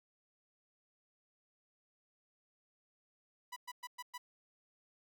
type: tone bursts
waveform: sawtooth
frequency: 987 Hz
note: B5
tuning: 1 cent flat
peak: -39 dBFS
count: 5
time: 3.52-4.18 s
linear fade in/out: 10 ms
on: 44 ms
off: 110 ms
effects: none